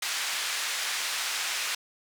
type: band-pass noise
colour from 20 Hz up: pink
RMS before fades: -31 dBFS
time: 0.02-1.75 s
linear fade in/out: 5 ms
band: 1600 to 8400 Hz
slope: 12 dB/octave
effects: none